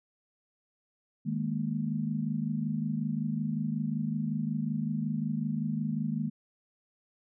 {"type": "chord", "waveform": "sine", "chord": "D# suspended fourth", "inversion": "none", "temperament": "equal", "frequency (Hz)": [155.56, 207.7, 233.1], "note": ["D#3", "G#3", "A#3"], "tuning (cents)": [0, 0, 0], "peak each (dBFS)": -33, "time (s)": [1.25, 6.3], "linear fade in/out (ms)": 20, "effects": []}